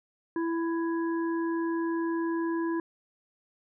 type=harmonic tone; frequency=332.2 Hz; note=E4; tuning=13 cents sharp; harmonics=1 / 3 / 5; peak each=-27 / -37 / -41 dBFS; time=0.36-2.8 s; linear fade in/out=2 ms; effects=none